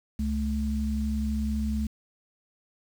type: tone pair together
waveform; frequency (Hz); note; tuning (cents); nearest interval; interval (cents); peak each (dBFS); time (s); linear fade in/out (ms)
sine; 68.04 / 216; C#2 / A3; -32 / -32; octave + minor sixth; 2000; -28; 0.19-1.87; 5
effects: 8-bit